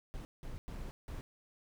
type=noise bursts at uneven times; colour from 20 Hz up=brown; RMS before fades=-43 dBFS; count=4; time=0.14-0.25 / 0.43-0.58 / 0.68-0.91 / 1.08-1.21 s; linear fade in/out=0 ms; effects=none